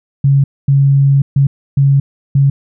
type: tone bursts at uneven times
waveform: sine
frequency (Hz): 138.59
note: C#3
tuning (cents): 0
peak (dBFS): -6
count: 5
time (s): 0.24-0.44 / 0.68-1.22 / 1.36-1.47 / 1.77-2 / 2.35-2.5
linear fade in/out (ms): 5
effects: none